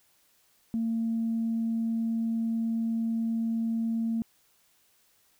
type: tone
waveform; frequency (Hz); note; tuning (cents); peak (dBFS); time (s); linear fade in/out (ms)
sine; 227.3; A#3; -43; -25; 0.74-4.22; 0
effects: tanh soft clip ceiling -21 dBFS + white hiss -66 dBFS RMS until 5.39 s